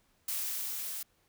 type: noise with level ramp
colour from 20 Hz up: blue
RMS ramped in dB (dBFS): -34 to -39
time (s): 0.28-1.03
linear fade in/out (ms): 5
effects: pink hiss -71 dBFS RMS until 1.28 s